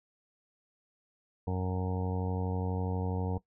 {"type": "harmonic tone", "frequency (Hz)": 92.2, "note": "F#2", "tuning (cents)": -6, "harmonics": [1, 2, 3, 4, 5, 6, 7, 8, 9, 10], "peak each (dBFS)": [-32, -36, -41, -48, -38, -49, -52, -45, -46, -46], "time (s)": [1.47, 3.38], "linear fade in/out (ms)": 5, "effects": ["noise-tail reverb RT60 0.1 s tail -18 dB re dry"]}